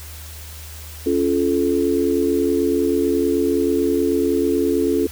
sine chord, Db augmented, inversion none, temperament just, 277.2 / 346.5 / 433.1 Hz, Db4 / F4 / A4, 0 / -14 / -27 cents, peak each -20 dBFS, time 1.06-5.07 s, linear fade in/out 5 ms, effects added 77 Hz sine -35 dBFS peak until 5.11 s + white hiss -39 dBFS RMS until 5.11 s

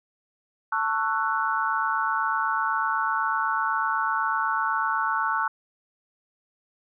sine chord, F# minor seventh, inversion first, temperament just, 888 / 1110 / 1332 / 1480 Hz, A5 / C#6 / E6 / F#6, +16 / +2 / +18 / 0 cents, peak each -28 dBFS, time 0.72-5.48 s, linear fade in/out 5 ms, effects none

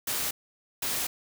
white noise bursts at uneven times, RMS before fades -30 dBFS, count 2, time 0.07-0.31 / 0.82-1.07 s, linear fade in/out 5 ms, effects none

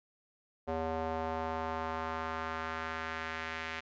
square tone with band-pass filter sweep, 80.7 Hz, E2, 36 cents flat, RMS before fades -37 dBFS, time 0.67-3.81 s, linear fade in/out 20 ms, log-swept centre 620 to 2100 Hz, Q 1.6, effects resampled to 16000 Hz

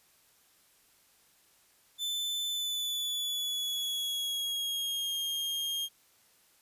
40% pulse tone with pitch glide, 3520 to 3228 Hz, A7 to G#7, 0 to -50 cents, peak -30 dBFS, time 1.98-5.89 s, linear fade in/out 50 ms, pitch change -150 cents, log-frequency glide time 2.48-5.18 s, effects white hiss -65 dBFS RMS until 6.61 s + resampled to 32000 Hz

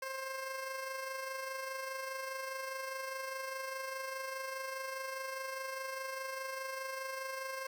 15% pulse tone with amplitude modulation, 530 Hz, C5, 22 cents sharp, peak -31 dBFS, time 0.02-7.67 s, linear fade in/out 5 ms, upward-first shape sine, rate 24.9 Hz, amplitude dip 40%, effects none

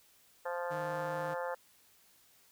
harmonic tone, 174.6 Hz, F3, in tune, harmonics 3 / 4 / 5 / 6 / 7 / 8 / 9 / 10, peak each -37 / -45 / -41 / -46 / -48 / -47 / -50 / -48 dBFS, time 0.45-1.55 s, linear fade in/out 10 ms
sawtooth tone with vibrato, 154.8 Hz, D#3, 9 cents flat, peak -39 dBFS, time 0.7-1.35 s, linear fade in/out 20 ms, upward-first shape square, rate 20 Hz, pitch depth 39 cents each way
effects white hiss -65 dBFS RMS until 2.51 s

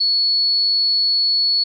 sine tone, 4399 Hz, C#8, 14 cents flat, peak -14 dBFS, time 0-1.64 s, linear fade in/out 10 ms, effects none

